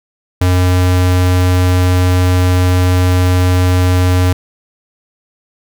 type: tone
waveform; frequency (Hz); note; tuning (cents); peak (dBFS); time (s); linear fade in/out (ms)
square; 90.7; F#2; -34; -9; 0.41-4.33; 5
effects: none